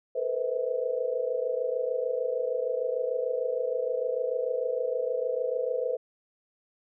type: tone cluster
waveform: sine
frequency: 445.6 / 486.4 / 513 / 643 Hz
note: A4 / B4 / C5 / E5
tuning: +22 / -26 / -34 / -43 cents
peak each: -36 / -31 / -29 / -36 dBFS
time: 0.15-5.97 s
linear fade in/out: 10 ms
effects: none